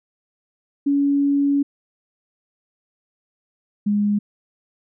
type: tone pair in turn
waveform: sine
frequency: 282.3 / 206.1 Hz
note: C#4 / G#3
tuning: +32 / -13 cents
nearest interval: perfect fourth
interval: 545 cents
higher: first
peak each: -15 / -16 dBFS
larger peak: first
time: 0.86-1.63 / 3.86-4.19 s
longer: first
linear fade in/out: 10 ms
effects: none